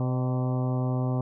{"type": "harmonic tone with a mistuned harmonic", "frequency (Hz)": 127.8, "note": "C3", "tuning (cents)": -40, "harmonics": [1, 2, 3, 4, 5, 6, 7, 8, 9], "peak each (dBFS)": [-25, -31, -38, -39, -38, -41, -45, -44, -46], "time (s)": [0, 1.21], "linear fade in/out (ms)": 2, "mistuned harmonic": 5, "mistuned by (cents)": -49, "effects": []}